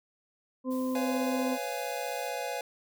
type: harmonic tone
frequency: 257.5 Hz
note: C4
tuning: 28 cents flat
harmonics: 1 / 2 / 4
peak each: -29 / -35 / -41 dBFS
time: 0.64-1.58 s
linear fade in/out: 50 ms
type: noise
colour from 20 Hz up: blue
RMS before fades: -49 dBFS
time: 0.7-2.31 s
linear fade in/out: 20 ms
type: chord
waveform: square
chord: C# dominant seventh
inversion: third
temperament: just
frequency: 498.9 / 554.4 / 693 / 831.5 Hz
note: B4 / C#5 / E#5 / G#5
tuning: +17 / 0 / -14 / +2 cents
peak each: -39 dBFS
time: 0.95-2.61 s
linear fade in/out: 2 ms
effects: none